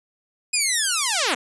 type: linear sweep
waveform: 5% pulse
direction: down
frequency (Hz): 2523 to 218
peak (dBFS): -8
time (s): 0.53-1.35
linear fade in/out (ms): 10
effects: resampled to 24000 Hz